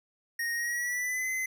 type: tone with pitch glide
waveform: square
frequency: 1864.7 to 2045 Hz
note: A#6 to C7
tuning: 0 to -40 cents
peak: -30 dBFS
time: 0.39-1.46 s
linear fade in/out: 5 ms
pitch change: +160 cents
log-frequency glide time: 0.54-1.3 s
effects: none